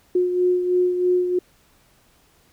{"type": "beating tone pair", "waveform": "sine", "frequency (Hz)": [360.3, 363.4], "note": ["F#4", "F#4"], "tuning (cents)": [-46, -31], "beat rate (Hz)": 3.1, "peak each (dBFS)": [-17, -26], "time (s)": [0.15, 1.39], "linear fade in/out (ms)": 5, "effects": ["pink hiss -58 dBFS RMS until 2.52 s"]}